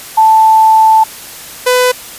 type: tone pair in turn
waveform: sine / sawtooth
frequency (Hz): 880 / 500.5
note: A5 / B4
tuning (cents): 0 / +23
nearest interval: minor seventh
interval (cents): 977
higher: first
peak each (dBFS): -3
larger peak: neither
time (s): 0.17-1.04 / 1.66-1.92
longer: first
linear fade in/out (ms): 10
effects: white hiss -29 dBFS RMS until 2.18 s + resampled to 32000 Hz